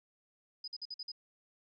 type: tone bursts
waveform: sine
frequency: 4984 Hz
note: D#8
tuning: 2 cents sharp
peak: -39 dBFS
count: 6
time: 0.64-1.118 s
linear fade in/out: 5 ms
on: 38 ms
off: 50 ms
effects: none